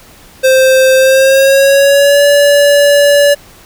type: tone with pitch glide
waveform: square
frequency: 523.3 to 574 Hz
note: C5 to D5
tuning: 0 to -40 cents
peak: -5 dBFS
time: 0.43-3.35 s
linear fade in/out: 20 ms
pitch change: +160 cents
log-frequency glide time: 0.96-2.25 s
effects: pink hiss -39 dBFS RMS until 3.65 s